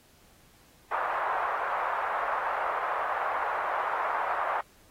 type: band-pass noise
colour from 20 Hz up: white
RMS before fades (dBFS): -30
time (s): 0.91-4.61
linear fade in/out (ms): 5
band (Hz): 650 to 1300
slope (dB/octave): 24
effects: pink hiss -60 dBFS RMS until 4.9 s + AAC 48 kbps